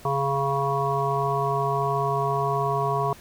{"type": "harmonic tone", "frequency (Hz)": 138.59, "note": "C#3", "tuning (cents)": 0, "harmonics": [1, 3, 5, 7, 8], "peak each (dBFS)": [-28, -28, -28, -28, -28], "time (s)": [0.05, 3.13], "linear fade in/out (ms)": 2, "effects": ["pink hiss -48 dBFS RMS until 3.2 s"]}